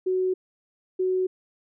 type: tone pair in turn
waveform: sine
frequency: 371.5 / 371.5 Hz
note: F#4 / F#4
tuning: +7 / +7 cents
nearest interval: unison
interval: 0 cents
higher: neither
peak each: -21 dBFS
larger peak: neither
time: 0.06-0.34 / 0.99-1.27 s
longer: neither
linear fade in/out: 10 ms
effects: none